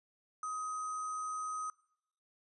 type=tone with sample-and-hold; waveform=sine; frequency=1257 Hz; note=D#6; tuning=17 cents sharp; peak=-36 dBFS; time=0.43-1.7 s; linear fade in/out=2 ms; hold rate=7350 Hz; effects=noise-tail reverb RT60 0.8 s tail -24 dB re dry + resampled to 24000 Hz